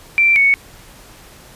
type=tone pair in turn; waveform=sine; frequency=2349 / 2220 Hz; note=D7 / C#7; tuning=0 / +2 cents; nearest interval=minor second; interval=98 cents; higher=first; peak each=-9 dBFS; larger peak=neither; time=0.18-0.36 / 0.36-0.54 s; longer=neither; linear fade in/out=0 ms; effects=pink hiss -42 dBFS RMS until 1.55 s + resampled to 32000 Hz